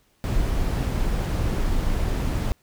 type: noise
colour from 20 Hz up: brown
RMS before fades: -23 dBFS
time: 0.24-2.52 s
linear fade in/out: 0 ms
effects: pink hiss -64 dBFS RMS until 2.62 s